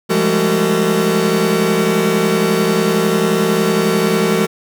45% pulse tone cluster, 170.9 / 203.5 / 214.6 / 377.6 / 453.2 Hz, F3 / G#3 / A3 / F#4 / A#4, -37 / -35 / -43 / +35 / -49 cents, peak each -20 / -20 / -21 / -18 / -18 dBFS, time 0.09-4.47 s, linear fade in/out 20 ms, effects none

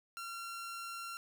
sawtooth tone, 1370 Hz, F6, 34 cents flat, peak -38 dBFS, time 0.17-1.17 s, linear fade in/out 0 ms, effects none

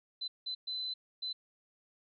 sine tone bursts at uneven times, 4031 Hz, B7, 35 cents sharp, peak -35 dBFS, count 4, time 0.21-0.28 / 0.46-0.55 / 0.67-0.94 / 1.22-1.33 s, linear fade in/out 10 ms, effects none

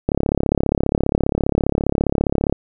click train, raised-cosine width 2 ms, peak -3 dBFS, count 86, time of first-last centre 0.09-2.526 s, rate 34.9 Hz, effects none

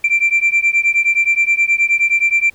sine beating tone pair, 2349 / 2358.5 Hz, D7 / D7, 0 / +7 cents, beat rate 9.5 Hz, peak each -13 dBFS, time 0.04-2.5 s, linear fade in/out 5 ms, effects tanh soft clip ceiling -7 dBFS + pink hiss -51 dBFS RMS until 2.54 s

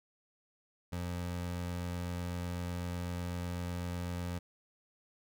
25% pulse tone, 88 Hz, F2, 14 cents sharp, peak -32 dBFS, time 0.92-4.39 s, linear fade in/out 10 ms, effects none

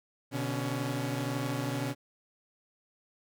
sawtooth tone cluster, 124.5 / 146.3 / 279.8 Hz, B2 / D3 / C#4, +14 / -6 / +16 cents, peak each -30 / -34 / -31 dBFS, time 0.31-1.95 s, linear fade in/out 50 ms, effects none

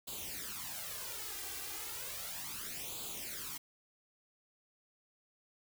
white noise with flanger, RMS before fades -43 dBFS, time 0.07-3.58 s, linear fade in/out 10 ms, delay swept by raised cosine 0.26 to 2.56 ms, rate 0.34 Hz, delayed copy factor +0.75, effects none

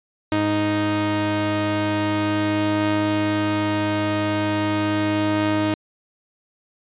sawtooth tone pair together, 103.83 / 311.1 Hz, G#2 / D#4, 0 / 0 cents, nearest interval octave + perfect fifth, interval 1900 cents, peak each -22 / -16 dBFS, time 0.32-5.74 s, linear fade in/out 0 ms, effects resampled to 8000 Hz

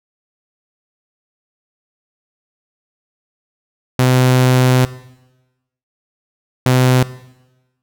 sawtooth tone bursts at uneven times, 127.5 Hz, C3, 44 cents flat, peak -6 dBFS, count 2, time 3.99-4.85 / 6.66-7.03 s, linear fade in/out 2 ms, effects noise-tail reverb RT60 1.0 s tail -17 dB re dry

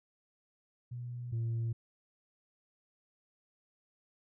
sine tone pair in turn, 121.7 / 115.12 Hz, B2 / A#2, -25 / -21 cents, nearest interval minor second, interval 96 cents, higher first, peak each -38 / -29 dBFS, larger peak second, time 0.91-1.32 / 1.32-1.73 s, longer neither, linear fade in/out 10 ms, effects tanh soft clip ceiling -30 dBFS

